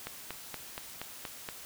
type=click train; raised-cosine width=0.3 ms; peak=-21 dBFS; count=7; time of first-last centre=0.07-1.488 s; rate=4.23 Hz; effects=white hiss -47 dBFS RMS until 1.65 s